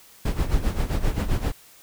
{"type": "noise with tremolo", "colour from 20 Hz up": "brown", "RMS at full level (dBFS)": -20, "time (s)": [0.25, 1.52], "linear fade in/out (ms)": 5, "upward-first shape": "sine", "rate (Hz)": 7.6, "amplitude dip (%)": 75, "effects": ["white hiss -51 dBFS RMS until 1.82 s"]}